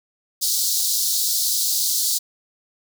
pink high-pass noise, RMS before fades -21 dBFS, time 0.41-2.19 s, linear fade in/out 20 ms, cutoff 4000 Hz, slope 48 dB/octave, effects none

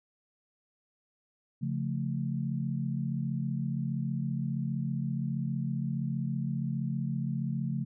sine chord, Db augmented, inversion none, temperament equal with one note detuned, 138.59 / 173.71 / 220 Hz, Db3 / F3 / A3, 0 / -9 / 0 cents, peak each -32 / -35 / -35 dBFS, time 1.61-7.85 s, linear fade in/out 20 ms, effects none

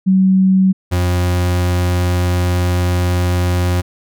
sine / 40% pulse tone pair in turn, 189.2 / 89.09 Hz, F#3 / F2, +39 / +35 cents, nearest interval octave + minor second, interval 1304 cents, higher first, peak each -8 / -12 dBFS, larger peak first, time 0.06-0.73 / 0.91-3.82 s, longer second, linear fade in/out 20 ms, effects none

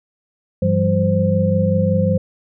sine tone cluster, 99.4 / 169.2 / 194.6 / 520 Hz, G2 / E3 / G3 / C5, +25 / +45 / -12 / -11 cents, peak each -19 dBFS, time 0.62-2.18 s, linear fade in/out 5 ms, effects none

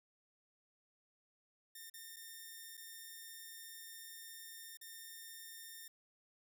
5% pulse tone with dropouts, 1817 Hz, A#6, 45 cents flat, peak -39 dBFS, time 1.75-5.88 s, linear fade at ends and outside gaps 5 ms, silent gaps 1.899-1.939 / 2.162-2.166 / 2.771-2.775 / 4.772-4.812 s, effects none

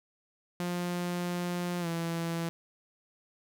sawtooth tone with pitch glide, 176.3 to 167.27 Hz, F3 to E3, +17 to +26 cents, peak -27 dBFS, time 0.6-2.49 s, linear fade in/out 0 ms, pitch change -91 cents, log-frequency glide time 1.8-1.87 s, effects none

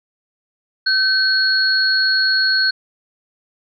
sine tone pair together, 1535 / 4332 Hz, G6 / C#8, -37 / -41 cents, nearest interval octave + tritone, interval 1796 cents, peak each -16 dBFS, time 0.86-2.71 s, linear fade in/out 10 ms, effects none

